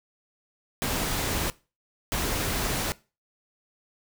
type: noise bursts at uneven times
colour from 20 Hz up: pink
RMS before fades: -28 dBFS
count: 2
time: 0.82-1.5 / 2.12-2.92 s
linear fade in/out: 0 ms
effects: noise-tail reverb RT60 0.3 s tail -20 dB re dry